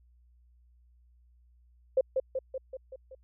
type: tone with echo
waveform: sine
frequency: 523.3 Hz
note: C5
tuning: in tune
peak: -20 dBFS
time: 1.97-2.01 s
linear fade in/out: 5 ms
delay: 190 ms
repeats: 6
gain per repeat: -4 dB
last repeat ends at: 3.15 s
effects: added 60 Hz sine -59 dBFS peak until 3.23 s